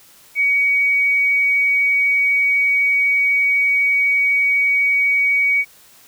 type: tone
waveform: sine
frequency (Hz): 2254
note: C#7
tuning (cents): +28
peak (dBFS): -13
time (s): 0.35-5.65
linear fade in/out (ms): 50
effects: white hiss -48 dBFS RMS until 6.07 s